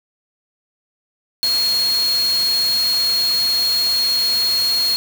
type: tone in noise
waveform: sine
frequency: 4295 Hz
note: C8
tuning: 44 cents sharp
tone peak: -15 dBFS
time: 1.43-4.96 s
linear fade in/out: 0 ms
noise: white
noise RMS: -27 dBFS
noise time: 1.43-4.96 s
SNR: +9 dB
effects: none